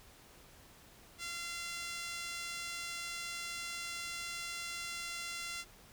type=tone with high-pass filter; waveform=5% pulse; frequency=687 Hz; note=F5; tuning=29 cents flat; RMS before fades=-42 dBFS; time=1.18-5.65 s; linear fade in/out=50 ms; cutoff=1600 Hz; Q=1.8; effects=pink hiss -59 dBFS RMS until 5.92 s